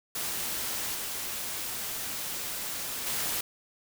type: noise with level steps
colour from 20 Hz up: white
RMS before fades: -33 / -35 / -31 dBFS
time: 0.15-3.41 s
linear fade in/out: 5 ms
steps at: 0.94 / 3.06 s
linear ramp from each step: 10 ms
effects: none